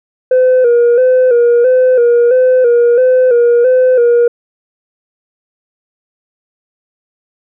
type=tone with vibrato; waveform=sine; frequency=492.8 Hz; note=B4; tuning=4 cents flat; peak=-3 dBFS; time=0.31-4.28 s; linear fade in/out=5 ms; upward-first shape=square; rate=1.5 Hz; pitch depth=60 cents each way; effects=tanh soft clip ceiling -4 dBFS